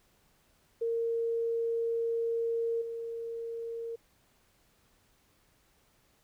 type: tone with level steps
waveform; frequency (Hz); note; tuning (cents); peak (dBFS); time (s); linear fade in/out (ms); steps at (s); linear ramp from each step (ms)
sine; 461.1; A#4; -19; -28 / -35; 0.81-3.96; 10; 2.81; 10
effects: pink hiss -68 dBFS RMS until 6.23 s